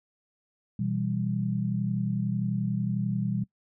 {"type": "chord", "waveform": "sine", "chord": "E minor", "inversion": "second", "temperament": "equal with one note detuned", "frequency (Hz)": [123.04, 164.81, 196], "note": ["B2", "E3", "G3"], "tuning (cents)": [-6, 0, 0], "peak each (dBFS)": [-30, -32, -29], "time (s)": [0.79, 3.44], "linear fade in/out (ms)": 5, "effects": ["noise-tail reverb RT60 0.1 s tail -22 dB re dry"]}